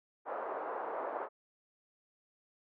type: band-pass noise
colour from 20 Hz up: pink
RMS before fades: -39 dBFS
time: 0.25-1.29 s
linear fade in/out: 50 ms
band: 450 to 1200 Hz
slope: 24 dB/octave
effects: none